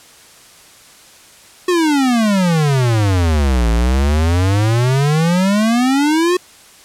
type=exponential two-way sweep; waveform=square; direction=down then up; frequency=368.5 to 55.2 to 368.5 Hz; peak=-12 dBFS; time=1.68-6.37 s; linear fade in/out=5 ms; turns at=3.7 s; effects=white hiss -43 dBFS RMS until 6.84 s + low-pass 10000 Hz 12 dB/octave